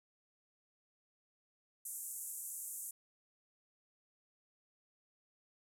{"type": "band-pass noise", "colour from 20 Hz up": "white", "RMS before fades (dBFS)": -45, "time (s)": [1.85, 2.91], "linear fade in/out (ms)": 5, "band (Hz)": [7100, 13000], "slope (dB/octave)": 48, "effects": []}